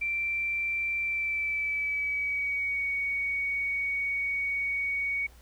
sine tone with pitch glide, 2349 to 2239 Hz, D7 to C#7, 0 to +17 cents, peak -27 dBFS, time 0.01-5.27 s, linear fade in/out 10 ms, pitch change -83 cents, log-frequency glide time 1-2.83 s, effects added 60 Hz sine -51 dBFS peak until 5.41 s + pink hiss -59 dBFS RMS until 5.41 s

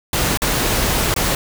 pink noise with dropouts, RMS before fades -18 dBFS, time 0.13-1.35 s, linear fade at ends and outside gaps 2 ms, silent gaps 0.374-0.419 / 1.141-1.162 s, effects none

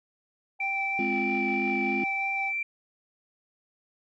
sine tone with tremolo, 784 Hz, G5, in tune, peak -30 dBFS, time 0.59-2.53 s, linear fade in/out 50 ms, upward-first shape sine, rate 5.6 Hz, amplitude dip 30%
sine tone with vibrato, 2339 Hz, D7, 8 cents flat, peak -27 dBFS, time 0.6-2.63 s, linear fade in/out 5 ms, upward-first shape sine, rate 3.1 Hz, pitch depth 9 cents each way
sine chord, F minor, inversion first, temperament just, 209.5 / 261.9 / 349.2 Hz, Ab3 / C4 / F4, +15 / +2 / 0 cents, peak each -31 dBFS, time 0.99-2.04 s, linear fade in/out 2 ms
effects tanh soft clip ceiling -17 dBFS

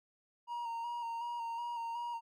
triangle tone with vibrato, 938 Hz, A#5, 11 cents sharp, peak -35 dBFS, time 0.47-2.21 s, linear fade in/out 50 ms, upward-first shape square, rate 2.7 Hz, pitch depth 26 cents each way, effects none

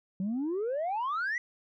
sine exponential sweep, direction up, 182 to 2004 Hz, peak -27 dBFS, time 0.2-1.38 s, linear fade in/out 2 ms, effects tanh soft clip ceiling -27 dBFS

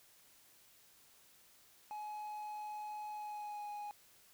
triangle tone with pitch glide, 844 to 830 Hz, G#5 to G#5, +28 to -1 cents, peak -40 dBFS, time 1.91-3.91 s, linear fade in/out 0 ms, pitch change -29 cents, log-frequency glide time 3.13-3.67 s, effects white hiss -65 dBFS RMS until 4.33 s

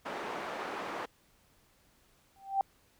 white band-pass noise, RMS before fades -39 dBFS, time 0.05-1.06 s, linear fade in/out 10 ms, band 280 to 1200 Hz, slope 12 dB/octave
sine tone with exponential growth, 782 Hz, G5, 4 cents flat, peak -22 dBFS, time 2.36-2.61 s, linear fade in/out 1 ms, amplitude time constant 53 ms
effects pink hiss -67 dBFS RMS until 2.99 s

